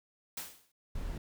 white noise with exponential decay, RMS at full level -37 dBFS, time 0.37-0.72 s, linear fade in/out 5 ms, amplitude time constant 75 ms
brown noise, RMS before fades -37 dBFS, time 0.95-1.18 s, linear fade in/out 5 ms
effects none

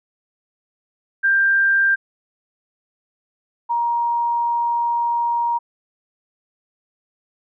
sine tone pair in turn, 1586 / 943 Hz, G6 / A#5, +20 / +20 cents, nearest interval major sixth, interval 900 cents, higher first, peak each -13 / -17 dBFS, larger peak first, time 1.23-1.96 / 3.69-5.59 s, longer second, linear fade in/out 20 ms, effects none

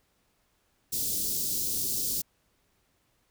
white band-stop noise, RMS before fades -30 dBFS, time 0.92-2.22 s, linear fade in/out 10 ms, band 420 to 4400 Hz, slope 24 dB/octave, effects pink hiss -71 dBFS RMS until 3.3 s

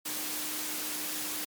sine tone in noise, 304.5 Hz, D#4, 37 cents flat, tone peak -45 dBFS, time 0.05-1.45 s, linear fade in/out 10 ms, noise white, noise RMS -35 dBFS, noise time 0.05-1.45 s, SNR -13 dB, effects high-pass 150 Hz 12 dB/octave + MP3 96 kbps

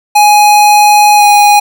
square tone with pitch glide, 834 to 824.9 Hz, G#5 to G#5, +7 to -12 cents, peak -3 dBFS, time 0.15-1.6 s, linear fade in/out 10 ms, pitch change -19 cents, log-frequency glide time 1.16-1.24 s, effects none

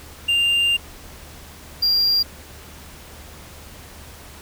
triangle tone pair in turn, 2794 / 4773 Hz, F7 / D8, 0 / +27 cents, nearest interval major sixth, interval 927 cents, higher second, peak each -14 dBFS, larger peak neither, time 0.28-0.77 / 1.82-2.23 s, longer first, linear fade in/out 10 ms, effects added 75 Hz sine -44 dBFS peak until 4.41 s + pink hiss -42 dBFS RMS until 4.41 s

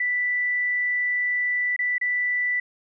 sine tone with dropouts, 1975.5 Hz, B6, in tune, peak -21 dBFS, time 0-2.6 s, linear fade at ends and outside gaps 5 ms, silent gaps 1.764-1.79 / 1.982-2.012 s, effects none

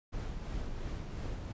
brown noise with tremolo, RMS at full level -37 dBFS, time 0.12-1.53 s, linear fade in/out 20 ms, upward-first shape sine, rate 2.9 Hz, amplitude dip 35%, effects resampled to 16000 Hz

